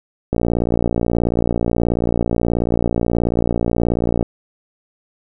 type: click train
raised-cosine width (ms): 2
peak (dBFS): -4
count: 229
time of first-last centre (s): 0.33-4.227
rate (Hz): 58.5
effects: none